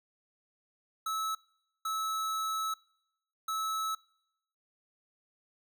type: tone bursts at uneven times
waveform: square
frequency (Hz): 1300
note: E6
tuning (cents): -24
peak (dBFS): -32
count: 3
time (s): 1.06-1.35 / 1.85-2.74 / 3.48-3.95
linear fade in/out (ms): 5
effects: noise-tail reverb RT60 0.8 s tail -25 dB re dry